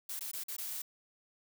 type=noise with dropouts; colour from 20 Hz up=blue; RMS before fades=-40 dBFS; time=0.09-0.82 s; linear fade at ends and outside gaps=5 ms; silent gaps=0.194-0.208 / 0.315-0.333 / 0.437-0.483 / 0.566-0.582 s; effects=none